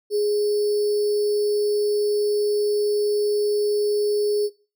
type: tone with sample-and-hold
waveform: sine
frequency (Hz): 415.3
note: G#4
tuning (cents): 0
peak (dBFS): -18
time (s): 0.1-4.5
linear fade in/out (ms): 50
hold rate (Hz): 4900
effects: noise-tail reverb RT60 0.4 s tail -22 dB re dry